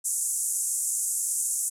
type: band-pass noise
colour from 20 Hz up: pink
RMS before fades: -28 dBFS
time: 0.04-1.7 s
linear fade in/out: 20 ms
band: 7000 to 11000 Hz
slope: 48 dB/octave
effects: none